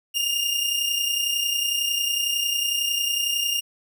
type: tone pair together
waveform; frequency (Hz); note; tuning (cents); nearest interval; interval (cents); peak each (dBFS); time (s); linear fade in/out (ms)
sawtooth; 2795 / 2826; F7 / F7; +1 / +20; unison; 19; -24 / -20; 0.14-3.61; 20
effects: none